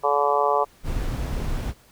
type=harmonic tone; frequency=143.8 Hz; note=D3; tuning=36 cents flat; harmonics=3 / 4 / 5 / 6 / 7 / 8; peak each=-25 / -25 / -25 / -25 / -25 / -25 dBFS; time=0.03-0.65 s; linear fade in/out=20 ms
type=noise; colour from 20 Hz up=brown; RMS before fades=-26 dBFS; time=0.83-1.74 s; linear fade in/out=50 ms
effects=pink hiss -55 dBFS RMS until 1.91 s